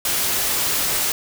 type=noise; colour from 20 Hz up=white; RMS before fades=-21 dBFS; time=0.05-1.12 s; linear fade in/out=2 ms; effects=none